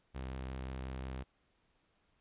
sawtooth tone with vibrato, 65.1 Hz, C2, 8 cents flat, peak -36 dBFS, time 0.14-1.24 s, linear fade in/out 20 ms, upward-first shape sine, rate 5.7 Hz, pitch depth 11 cents each way, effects pink hiss -75 dBFS RMS until 2.2 s + resampled to 8000 Hz

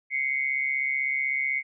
sine tone pair together, 2077 / 2213 Hz, C7 / C#7, -13 / -3 cents, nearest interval minor second, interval 110 cents, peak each -27 dBFS, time 0.1-1.63 s, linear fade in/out 50 ms, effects none

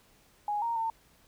sine tone with pitch steps, 830 / 930 / 903 Hz, G#5 / A#5 / A5, -1 / -4 / +45 cents, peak -28 dBFS, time 0.48-0.9 s, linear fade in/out 2 ms, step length 140 ms, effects pink hiss -63 dBFS RMS until 1.27 s

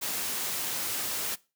white high-pass noise, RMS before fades -32 dBFS, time 0.01-1.36 s, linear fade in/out 20 ms, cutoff 110 Hz, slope 12 dB/octave, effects noise-tail reverb RT60 0.3 s tail -21 dB re dry

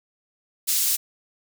pink high-pass noise, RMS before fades -22 dBFS, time 0.67-0.97 s, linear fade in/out 20 ms, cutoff 6100 Hz, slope 12 dB/octave, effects none

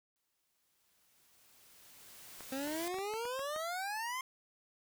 white noise with exponential growth, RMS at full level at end -44 dBFS, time 0.16-2.88 s, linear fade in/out 0 ms, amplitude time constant 590 ms
clicks, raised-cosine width 0.5 ms, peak -32 dBFS, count 8, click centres 2.407 / 2.674 / 2.943 / 2.986 / 3.138 / 3.254 / 3.393 / 3.562 s
25% pulse exponential sweep, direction up, 260.7 to 1062 Hz, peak -33 dBFS, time 2.52-4.21 s, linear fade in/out 2 ms
effects none

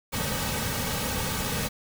pink noise with comb filter, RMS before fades -29 dBFS, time 0.12-1.69 s, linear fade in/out 20 ms, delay 2.9 ms, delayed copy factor -0.75, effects none

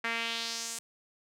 sawtooth tone with band-pass filter sweep, 230 Hz, A#3, 23 cents flat, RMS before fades -35 dBFS, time 0.04-0.79 s, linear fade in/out 5 ms, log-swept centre 1900 to 8500 Hz, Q 2.2, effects none

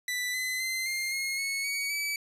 sawtooth tone with pitch steps, 1983 / 2025 / 2067 / 2111 / 2155 / 2200 / 2247 / 2294 Hz, B6 / B6 / C7 / C7 / C#7 / C#7 / C#7 / D7, +7 / +43 / -22 / +15 / -49 / -14 / +23 / -41 cents, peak -26 dBFS, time 0.08-2.16 s, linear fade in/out 2 ms, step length 260 ms, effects resampled to 32000 Hz

